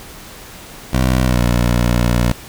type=tone with pitch glide; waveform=15% pulse; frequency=63.6 to 59.68 Hz; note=C2 to A#1; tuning=-48 to +41 cents; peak=-6 dBFS; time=0.93-2.32 s; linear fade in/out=5 ms; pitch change=-111 cents; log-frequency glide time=1.24-1.39 s; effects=pink hiss -36 dBFS RMS until 2.48 s